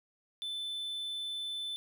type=tone; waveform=triangle; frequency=3520 Hz; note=A7; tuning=in tune; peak=-34 dBFS; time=0.42-1.76 s; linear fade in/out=0 ms; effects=none